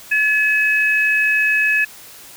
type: tone pair together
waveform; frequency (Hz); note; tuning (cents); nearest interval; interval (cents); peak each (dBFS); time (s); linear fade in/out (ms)
sine; 1712.1 / 2559; A6 / D#7; -48 / +48; perfect fifth; 696; -16; 0.11-1.85; 10
effects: white hiss -40 dBFS RMS until 2.36 s